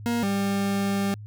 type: tone pair in turn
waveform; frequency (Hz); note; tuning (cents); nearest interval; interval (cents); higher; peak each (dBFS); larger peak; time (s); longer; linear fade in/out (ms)
40% pulse; 236 / 198.45; A#3 / G3; +22 / +22; minor third; 300; first; -22; neither; 0.06-0.23 / 0.23-1.14; second; 0
effects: added 105 Hz sine -37 dBFS peak until 1.26 s